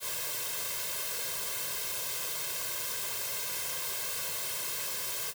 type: noise with comb filter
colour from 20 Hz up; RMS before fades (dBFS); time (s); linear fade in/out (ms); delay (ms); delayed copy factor
white; -35; 0-5.34; 50; 1.9; +1
effects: high-pass 100 Hz 12 dB/octave